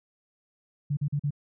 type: tone bursts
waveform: sine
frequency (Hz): 144.6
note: D3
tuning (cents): -27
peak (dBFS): -24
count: 4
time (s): 0.9-1.307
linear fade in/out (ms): 10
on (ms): 71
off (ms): 41
effects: none